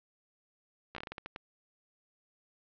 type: slowing click train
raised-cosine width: 0.3 ms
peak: -24 dBFS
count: 10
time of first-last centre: 0.95-1.361 s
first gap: 14 ms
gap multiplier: 1.28
effects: low-pass 4000 Hz 12 dB/octave